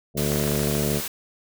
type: harmonic tone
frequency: 73.3 Hz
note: D2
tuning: 3 cents flat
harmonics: 1 / 2 / 3 / 4 / 5 / 6 / 7 / 8 / 9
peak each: -33 / -26 / -28 / -38 / -31 / -30 / -37 / -35 / -37 dBFS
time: 0.14-1.02 s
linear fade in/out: 50 ms
type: noise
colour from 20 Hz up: white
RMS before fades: -30 dBFS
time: 0.17-1.08 s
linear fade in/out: 5 ms
type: click train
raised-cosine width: 0.5 ms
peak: -17 dBFS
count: 12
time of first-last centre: 0.32-0.751 s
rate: 25.5 Hz
effects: none